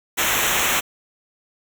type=noise with comb filter; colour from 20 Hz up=pink; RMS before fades=-20 dBFS; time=0.17-0.81 s; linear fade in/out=20 ms; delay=0.21 ms; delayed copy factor=-0.85; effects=none